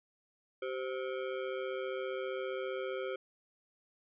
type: ring-modulated tone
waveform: square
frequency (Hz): 453.8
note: A#4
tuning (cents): -47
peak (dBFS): -33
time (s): 0.62-3.16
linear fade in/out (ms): 5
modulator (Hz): 67.5
effects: resampled to 8000 Hz